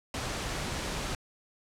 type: noise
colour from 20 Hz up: pink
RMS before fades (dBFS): -34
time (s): 0.14-1.15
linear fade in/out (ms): 2
effects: low-pass 8000 Hz 12 dB/octave